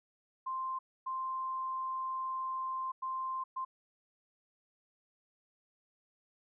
sine tone bursts at uneven times, 1046.5 Hz, C6, in tune, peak -34 dBFS, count 4, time 0.46-0.79 / 1.06-2.92 / 3.02-3.44 / 3.56-3.65 s, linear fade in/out 10 ms, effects none

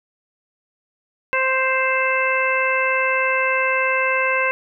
harmonic tone with a mistuned harmonic, 523.3 Hz, C5, in tune, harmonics 1 / 2 / 3 / 4 / 5, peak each -23 / -23 / -23 / -23 / -23 dBFS, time 1.33-4.51 s, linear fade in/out 0 ms, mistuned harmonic 5, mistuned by +16 cents, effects none

